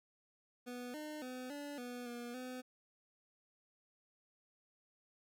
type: tone with pitch steps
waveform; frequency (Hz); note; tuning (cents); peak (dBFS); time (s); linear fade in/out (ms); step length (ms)
25% pulse; 246.1 / 303.8 / 253.6 / 288.6 / 245.3 / 239.8 / 253.5; B3 / D#4 / B3 / D4 / B3 / A#3 / B3; -6 / -41 / +46 / -30 / -12 / +49 / +45; -40; 0.66-2.62; 20; 280
effects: none